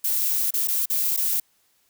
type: noise with dropouts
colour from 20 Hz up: violet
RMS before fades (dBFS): -23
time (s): 0.04-1.4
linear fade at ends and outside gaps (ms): 5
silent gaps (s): 0.507-0.538 / 0.674-0.683 / 0.857-0.899 / 1.165-1.173
effects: white hiss -65 dBFS RMS until 1.89 s